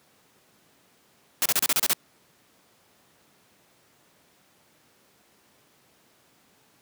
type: noise bursts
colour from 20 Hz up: white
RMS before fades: -22 dBFS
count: 8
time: 1.42-1.932 s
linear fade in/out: 0 ms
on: 36 ms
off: 32 ms
effects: pink hiss -61 dBFS RMS until 6.81 s + high-pass 150 Hz 12 dB/octave